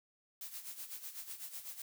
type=noise with tremolo; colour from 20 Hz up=blue; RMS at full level=-44 dBFS; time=0.41-1.82 s; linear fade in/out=2 ms; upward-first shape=sine; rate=8 Hz; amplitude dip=70%; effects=none